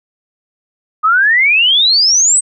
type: exponential sweep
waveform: sine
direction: up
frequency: 1227 to 8380 Hz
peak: -7 dBFS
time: 1.03-2.41 s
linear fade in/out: 20 ms
effects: none